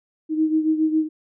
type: beating tone pair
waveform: sine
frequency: 312.7 / 320 Hz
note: D#4 / D#4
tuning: +9 / +49 cents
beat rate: 7.3 Hz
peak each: -18 / -24 dBFS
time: 0.29-1.09 s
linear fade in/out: 50 ms
effects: none